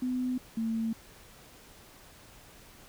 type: tone pair in turn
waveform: sine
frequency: 252.6 / 225 Hz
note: B3 / A3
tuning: +39 / +39 cents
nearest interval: major second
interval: 200 cents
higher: first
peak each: -28 dBFS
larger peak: neither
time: 0.02-0.38 / 0.57-0.93 s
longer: neither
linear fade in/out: 5 ms
effects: pink hiss -54 dBFS RMS until 2.88 s